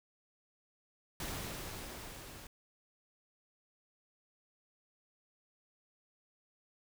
pink noise with level ramp, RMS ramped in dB -40 to -51 dBFS, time 1.2-2.47 s, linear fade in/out 2 ms, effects none

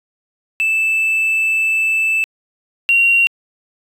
triangle tone pair in turn, 2637 / 2753 Hz, E7 / F7, 0 / -25 cents, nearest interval minor second, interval 75 cents, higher second, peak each -11 / -6 dBFS, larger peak second, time 0.6-2.24 / 2.89-3.27 s, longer first, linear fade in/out 0 ms, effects tanh soft clip ceiling -7 dBFS

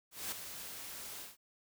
white noise with ADSR envelope, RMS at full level -38 dBFS, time 0.11-1.37 s, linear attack 210 ms, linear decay 5 ms, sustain -8 dB, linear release 160 ms, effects none

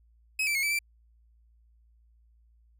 40% pulse tone with pitch steps, 2553 / 2330 / 2171 / 2312 / 2343 Hz, D#7 / D7 / C#7 / D7 / D7, +44 / -14 / -37 / -28 / -5 cents, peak -25 dBFS, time 0.39-0.79 s, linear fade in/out 5 ms, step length 80 ms, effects added 57 Hz sine -59 dBFS peak until 2.79 s

